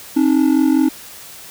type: ring-modulated tone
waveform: triangle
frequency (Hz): 289.2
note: D4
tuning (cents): -27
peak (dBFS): -6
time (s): 0.16-0.89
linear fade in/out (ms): 10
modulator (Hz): 22.5
effects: white hiss -37 dBFS RMS until 1.5 s